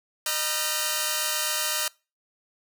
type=tone cluster; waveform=5% pulse; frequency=612 / 955 / 1365 / 1544 Hz; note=D#5 / A#5 / F6 / G6; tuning=-29 / +42 / -40 / -27 cents; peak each=-19 dBFS; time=0.26-1.88 s; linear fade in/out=2 ms; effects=noise-tail reverb RT60 0.3 s tail -24 dB re dry